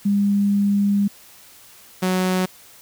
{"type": "tone pair in turn", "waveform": ["sine", "sawtooth"], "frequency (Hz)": [201.7, 184.81], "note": ["G3", "F#3"], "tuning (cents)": [50, -2], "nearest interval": "major second", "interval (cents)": 152, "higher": "first", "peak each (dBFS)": [-15, -14], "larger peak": "second", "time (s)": [[0.05, 1.08], [2.02, 2.46]], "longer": "first", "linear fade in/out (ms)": 10, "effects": ["white hiss -47 dBFS RMS until 2.81 s"]}